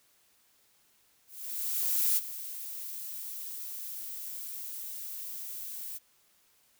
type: noise with ADSR envelope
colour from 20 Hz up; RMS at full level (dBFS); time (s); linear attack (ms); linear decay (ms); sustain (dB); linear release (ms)
violet; -26; 1.27-5.99; 900; 30; -14; 26
effects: white hiss -67 dBFS RMS until 6.79 s